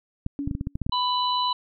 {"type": "clicks", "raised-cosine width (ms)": 5, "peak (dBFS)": -15, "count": 10, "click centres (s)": [0.264, 0.475, 0.512, 0.551, 0.611, 0.671, 0.755, 0.817, 0.865, 0.895]}
{"type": "tone with exponential decay", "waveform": "sine", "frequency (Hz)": 282.9, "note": "C#4", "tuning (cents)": 35, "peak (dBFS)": -24, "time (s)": [0.39, 0.77], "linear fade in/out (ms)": 0, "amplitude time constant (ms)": 81}
{"type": "harmonic tone", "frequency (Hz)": 994, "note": "B5", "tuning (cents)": 11, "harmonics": [1, 3, 4], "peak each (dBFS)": [-23, -31, -28], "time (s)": [0.92, 1.53], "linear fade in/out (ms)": 5}
{"effects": []}